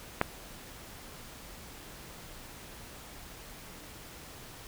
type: click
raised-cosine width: 0.5 ms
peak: -9 dBFS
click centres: 0.214 s
effects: pink hiss -48 dBFS RMS until 4.67 s